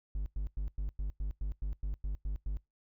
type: tone bursts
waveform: triangle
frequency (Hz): 49.56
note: G1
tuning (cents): +20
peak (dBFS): -30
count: 12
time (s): 0.15-2.57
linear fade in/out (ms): 0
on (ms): 110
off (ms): 100
effects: noise-tail reverb RT60 0.2 s tail -24 dB re dry